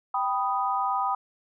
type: chord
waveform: sine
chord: G augmented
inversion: none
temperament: equal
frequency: 784 / 987.8 / 1244.5 Hz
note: G5 / B5 / D#6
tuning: 0 / 0 / 0 cents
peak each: -28 dBFS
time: 0.14-1.15 s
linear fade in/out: 5 ms
effects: none